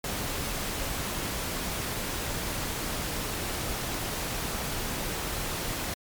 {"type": "noise", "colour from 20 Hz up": "pink", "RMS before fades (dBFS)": -32, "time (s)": [0.04, 5.94], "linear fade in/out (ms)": 2, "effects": ["MP3 96 kbps"]}